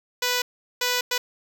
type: tone bursts at uneven times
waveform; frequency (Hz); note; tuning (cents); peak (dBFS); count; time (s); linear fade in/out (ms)
5% pulse; 493.9; B4; 0; -10; 3; 0.22-0.42 / 0.81-1.01 / 1.11-1.18; 5
effects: none